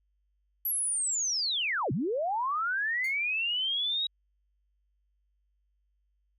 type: linear two-way sweep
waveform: sine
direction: down then up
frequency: 11840 to 110 to 3844 Hz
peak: -27 dBFS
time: 0.65-4.07 s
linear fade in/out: 5 ms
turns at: 1.92 s
type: tone with exponential decay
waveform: sawtooth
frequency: 2217 Hz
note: C#7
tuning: in tune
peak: -35 dBFS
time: 3.04-3.2 s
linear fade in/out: 5 ms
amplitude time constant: 34 ms
effects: added 50 Hz sine -70 dBFS peak until 6.38 s